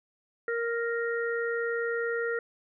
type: harmonic tone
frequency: 466.2 Hz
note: A#4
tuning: in tune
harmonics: 1 / 3 / 4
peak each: -29 / -34 / -35 dBFS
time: 0.48-2.39 s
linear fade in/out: 2 ms
effects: none